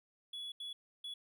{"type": "tone bursts at uneven times", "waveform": "triangle", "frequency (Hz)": 3391, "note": "G#7", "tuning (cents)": 35, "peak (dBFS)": -40, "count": 3, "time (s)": [[0.33, 0.52], [0.6, 0.73], [1.04, 1.14]], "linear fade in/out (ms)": 5, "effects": []}